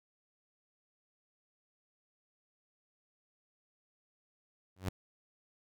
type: tone with exponential growth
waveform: sawtooth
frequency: 93.3 Hz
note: F#2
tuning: 15 cents sharp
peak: -26 dBFS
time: 4.76-4.89 s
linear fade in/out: 5 ms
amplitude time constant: 28 ms
effects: none